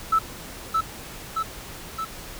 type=tone with echo; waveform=triangle; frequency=1313 Hz; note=E6; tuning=7 cents flat; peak=-12 dBFS; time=0.12-0.19 s; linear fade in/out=10 ms; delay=620 ms; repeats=3; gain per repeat=-4 dB; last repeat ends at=2.05 s; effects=tanh soft clip ceiling -14 dBFS + pink hiss -39 dBFS RMS until 2.39 s